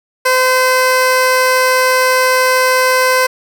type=tone; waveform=15% pulse; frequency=513 Hz; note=C5; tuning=34 cents flat; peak=-3 dBFS; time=0.25-3.27 s; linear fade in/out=10 ms; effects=none